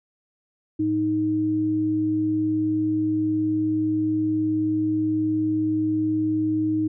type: tone pair together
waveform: sine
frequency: 110.24 / 311.8 Hz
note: A2 / D#4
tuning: +4 / +4 cents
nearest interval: octave + tritone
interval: 1800 cents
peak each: -31 / -20 dBFS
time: 0.79-6.88 s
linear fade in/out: 10 ms
effects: none